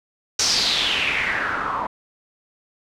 white noise with low-pass filter sweep, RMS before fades -22 dBFS, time 0.39-1.87 s, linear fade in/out 5 ms, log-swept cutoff 5900 to 950 Hz, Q 4.7, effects none

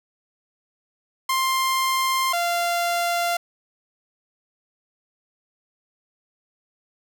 sawtooth tone pair in turn, 1053 / 692.2 Hz, C6 / F5, +11 / -16 cents, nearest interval perfect fifth, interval 727 cents, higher first, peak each -16 / -17 dBFS, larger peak first, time 1.29-2.33 / 2.33-3.37 s, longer neither, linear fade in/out 5 ms, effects none

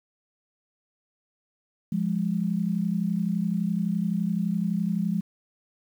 sine tone pair together, 174.61 / 206.4 Hz, F3 / G#3, 0 / -10 cents, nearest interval minor third, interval 290 cents, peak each -26 dBFS, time 1.92-5.21 s, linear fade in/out 5 ms, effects 9-bit

